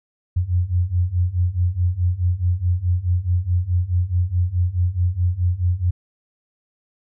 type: beating tone pair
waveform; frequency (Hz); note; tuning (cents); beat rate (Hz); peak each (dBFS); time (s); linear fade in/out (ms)
sine; 86.6 / 91.3; F2 / F#2; -14 / -23; 4.7; -21 / -19; 0.36-5.91; 10
effects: none